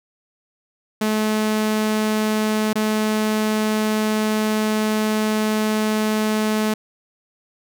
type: tone with dropouts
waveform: sawtooth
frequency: 215.4 Hz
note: A3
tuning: 37 cents flat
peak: -14 dBFS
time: 1.01-6.74 s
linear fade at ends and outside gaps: 5 ms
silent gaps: 2.731-2.755 s
effects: none